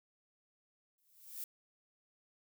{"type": "noise with exponential growth", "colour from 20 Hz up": "violet", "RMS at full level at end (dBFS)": -40, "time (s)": [0.98, 1.44], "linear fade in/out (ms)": 2, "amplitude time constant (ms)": 98, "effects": []}